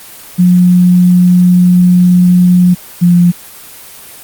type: tone pair in turn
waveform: sine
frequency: 179.2 / 175.11 Hz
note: F3 / F3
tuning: +45 / +5 cents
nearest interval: unison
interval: 40 cents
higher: first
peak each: -3 dBFS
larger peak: neither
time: 0.38-2.75 / 3.01-3.32 s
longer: first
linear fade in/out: 20 ms
effects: white hiss -32 dBFS RMS until 4.23 s + Opus 24 kbps